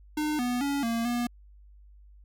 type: tone with pitch steps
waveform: square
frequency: 303 / 245.7 / 281.8 / 230.8 / 240.5 Hz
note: D#4 / B3 / C#4 / A#3 / B3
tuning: -46 / -9 / +29 / -17 / -46 cents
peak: -27 dBFS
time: 0.17-1.27 s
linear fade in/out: 5 ms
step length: 220 ms
effects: added 50 Hz sine -50 dBFS peak until 2.24 s